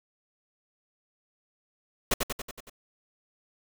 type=noise with echo; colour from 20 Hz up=pink; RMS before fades=-24 dBFS; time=2.11-2.14 s; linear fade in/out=5 ms; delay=93 ms; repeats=6; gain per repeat=-4 dB; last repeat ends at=2.698 s; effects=none